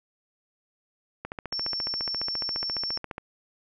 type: click train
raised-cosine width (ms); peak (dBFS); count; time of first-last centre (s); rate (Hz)
0.5; -19; 29; 1.25-3.181; 14.5
type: tone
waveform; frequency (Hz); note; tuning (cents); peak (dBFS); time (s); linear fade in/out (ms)
sine; 5430; F8; -50; -28; 1.52-2.98; 5
effects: none